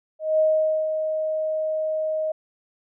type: tone with ADSR envelope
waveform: sine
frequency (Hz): 626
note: D#5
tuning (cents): +10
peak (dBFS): -15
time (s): 0.19-2.32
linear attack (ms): 200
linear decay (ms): 480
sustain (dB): -7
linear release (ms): 6
effects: none